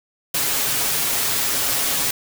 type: noise with comb filter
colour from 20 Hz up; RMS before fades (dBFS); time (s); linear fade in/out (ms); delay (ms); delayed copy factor
white; -21; 0.34-2.11; 5; 7.2; +0.55
effects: none